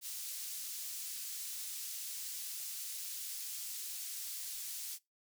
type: high-pass noise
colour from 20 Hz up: pink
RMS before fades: -43 dBFS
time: 0.01-4.99 s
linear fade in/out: 50 ms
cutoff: 5600 Hz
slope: 12 dB/octave
effects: noise-tail reverb RT60 0.2 s tail -22 dB re dry